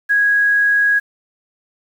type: tone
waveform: sine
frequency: 1655 Hz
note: G#6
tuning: 6 cents flat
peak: -11 dBFS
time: 0.09-1 s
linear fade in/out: 20 ms
effects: 7-bit